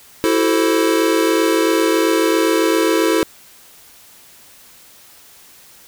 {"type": "chord", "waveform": "square", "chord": "F# half-diminished seventh", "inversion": "third", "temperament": "equal with one note detuned", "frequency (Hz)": [329.6, 377.1, 440, 523.3], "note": ["E4", "F#4", "A4", "C5"], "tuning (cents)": [0, 33, 0, 0], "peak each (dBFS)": [-17, -22, -19, -23], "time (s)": [0.24, 3.23], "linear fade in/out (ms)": 0, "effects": ["white hiss -45 dBFS RMS until 5.87 s"]}